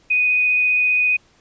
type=tone with vibrato; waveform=sine; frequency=2489 Hz; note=D#7; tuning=in tune; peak=-14 dBFS; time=0.1-1.17 s; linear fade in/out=10 ms; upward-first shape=sine; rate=15 Hz; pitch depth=10 cents each way; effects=pink hiss -56 dBFS RMS until 1.4 s + resampled to 16000 Hz